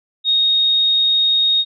sine tone, 3729 Hz, A#7, in tune, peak -12 dBFS, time 0.24-1.65 s, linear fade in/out 50 ms, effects none

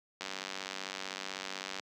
click train, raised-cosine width 0.2 ms, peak -20 dBFS, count 153, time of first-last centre 0.21-1.797 s, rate 95.8 Hz, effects high-pass 200 Hz 12 dB/octave

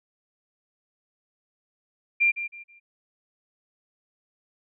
sine tone with echo, 2383 Hz, D7, 25 cents sharp, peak -17 dBFS, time 2.2-2.32 s, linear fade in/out 20 ms, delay 160 ms, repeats 3, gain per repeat -11 dB, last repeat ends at 2.8 s, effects none

